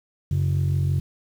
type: tone pair together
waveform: sine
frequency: 92.5 / 138.59 Hz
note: F#2 / C#3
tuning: 0 / 0 cents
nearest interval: perfect fifth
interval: 700 cents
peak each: -20 dBFS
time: 0.31-1 s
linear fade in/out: 5 ms
effects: tanh soft clip ceiling -16 dBFS + 8-bit